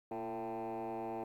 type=tone with frequency modulation; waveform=sine; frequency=560 Hz; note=C#5; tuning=18 cents sharp; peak=-35 dBFS; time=0.11-1.24 s; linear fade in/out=5 ms; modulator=109 Hz; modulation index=2.9; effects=tanh soft clip ceiling -37 dBFS + 12-bit